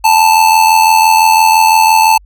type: tone with amplitude modulation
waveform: square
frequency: 880 Hz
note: A5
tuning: in tune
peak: -3 dBFS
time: 0.04-2.18 s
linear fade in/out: 10 ms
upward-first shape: sine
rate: 85.9 Hz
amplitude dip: 60%
effects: added 48 Hz sine -38 dBFS peak until 2.25 s